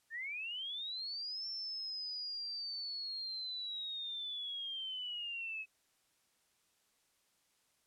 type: linear two-way sweep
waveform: sine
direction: up then down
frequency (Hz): 1753 to 5400 to 2555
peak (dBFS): -39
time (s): 0.1-5.66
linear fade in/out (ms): 50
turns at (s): 1.47
effects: white hiss -75 dBFS RMS until 7.86 s + low-pass 11000 Hz 12 dB/octave